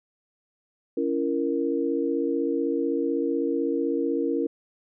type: chord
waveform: sine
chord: A# diminished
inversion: first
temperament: just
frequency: 279.7 / 335.6 / 466.2 Hz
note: C#4 / E4 / A#4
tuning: +16 / +31 / 0 cents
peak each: -27 dBFS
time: 0.97-4.47 s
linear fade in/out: 5 ms
effects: none